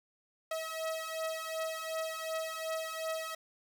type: beating tone pair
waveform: sawtooth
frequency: 641 / 643.7 Hz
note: E5 / E5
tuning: -49 / -41 cents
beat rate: 2.7 Hz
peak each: -35 / -34 dBFS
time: 0.51-3.35 s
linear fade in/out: 5 ms
effects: none